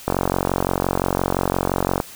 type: click train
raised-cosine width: 1 ms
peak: -4 dBFS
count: 89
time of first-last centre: 0.08-2.001 s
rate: 45.8 Hz
effects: white hiss -40 dBFS RMS until 2.15 s